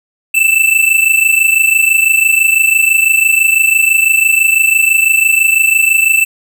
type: tone pair together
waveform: square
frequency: 2638 / 2664 Hz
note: E7 / E7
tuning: +1 / +18 cents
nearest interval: unison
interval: 17 cents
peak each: -11 / -11 dBFS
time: 0.34-6.25 s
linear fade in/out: 10 ms
effects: none